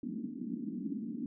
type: band-pass noise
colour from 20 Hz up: pink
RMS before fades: -39 dBFS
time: 0.03-1.26 s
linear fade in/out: 2 ms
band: 200 to 290 Hz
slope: 48 dB/octave
effects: none